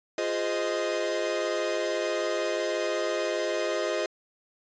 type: chord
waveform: 45% pulse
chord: F minor seventh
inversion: none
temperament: equal with one note detuned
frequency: 349.2 / 415.3 / 516.9 / 622.3 Hz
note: F4 / Ab4 / C5 / Eb5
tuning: 0 / 0 / -21 / 0 cents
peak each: -33 / -33 / -33 / -30 dBFS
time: 0.18-4.06 s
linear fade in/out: 2 ms
effects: resampled to 16000 Hz